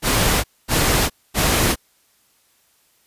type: noise bursts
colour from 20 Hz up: pink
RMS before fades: -17 dBFS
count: 3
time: 0.02-1.76 s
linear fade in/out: 50 ms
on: 420 ms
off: 240 ms
effects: white hiss -60 dBFS RMS until 3.06 s + resampled to 32000 Hz